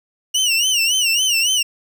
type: tone with vibrato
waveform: 25% pulse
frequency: 2868 Hz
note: F7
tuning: 45 cents sharp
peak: -11 dBFS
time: 0.34-1.63 s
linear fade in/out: 10 ms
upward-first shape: sine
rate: 3.6 Hz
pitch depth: 130 cents each way
effects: none